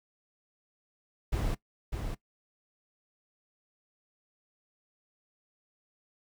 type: noise with echo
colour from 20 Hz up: brown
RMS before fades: -30 dBFS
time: 1.32-1.55 s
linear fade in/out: 10 ms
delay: 600 ms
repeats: 1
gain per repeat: -5 dB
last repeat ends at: 2.15 s
effects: noise-tail reverb RT60 0.1 s tail -19 dB re dry